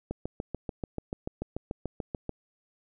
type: click train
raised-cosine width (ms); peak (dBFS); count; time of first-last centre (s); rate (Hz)
2; -19; 16; 0.11-2.293; 6.87
effects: none